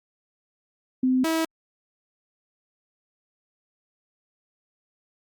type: tone pair in turn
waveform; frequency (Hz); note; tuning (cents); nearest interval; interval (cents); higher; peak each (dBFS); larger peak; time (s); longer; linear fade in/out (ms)
sine / sawtooth; 257 / 323.8; C4 / E4; -31 / -31; major third; 400; second; -18; neither; 1.03-1.24 / 1.24-1.45; neither; 5
effects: Opus 48 kbps